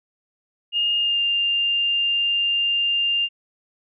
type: tone with pitch glide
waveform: sine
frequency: 2836 to 2799 Hz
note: F7 to F7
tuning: +26 to +3 cents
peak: -18 dBFS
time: 0.72-3.29 s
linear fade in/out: 50 ms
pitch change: -23 cents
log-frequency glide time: 0.97-1.21 s
effects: none